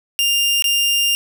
sawtooth tone with dropouts, 2800 Hz, F7, 4 cents sharp, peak -11 dBFS, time 0.19-1.15 s, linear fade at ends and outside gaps 0 ms, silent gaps 0.623-0.642 s, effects none

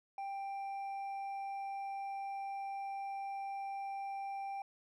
sine tone with hard clipping, 788 Hz, G5, 9 cents sharp, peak -40 dBFS, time 0.18-4.62 s, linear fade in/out 2 ms, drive 4 dB, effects none

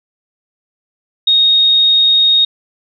sine tone, 3729 Hz, A#7, in tune, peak -7 dBFS, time 1.27-2.45 s, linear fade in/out 5 ms, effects none

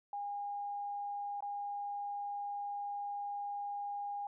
sine tone with dropouts, 813 Hz, G#5, 37 cents flat, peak -37 dBFS, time 0.13-4.27 s, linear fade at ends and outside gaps 2 ms, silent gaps 1.406-1.424 s, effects none

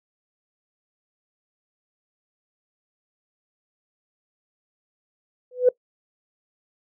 sine tone with exponential growth, 499 Hz, B4, 18 cents sharp, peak -8 dBFS, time 5.51-5.69 s, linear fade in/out 5 ms, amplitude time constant 37 ms, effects noise-tail reverb RT60 0.1 s tail -21 dB re dry + tanh soft clip ceiling -4 dBFS

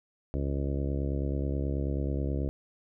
harmonic tone, 69.3 Hz, C#2, in tune, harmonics 1 / 2 / 3 / 4 / 5 / 6 / 7 / 8 / 9, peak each -30 / -34 / -41 / -37 / -39 / -44 / -42 / -45 / -46 dBFS, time 0.34-2.49 s, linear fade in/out 0 ms, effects none

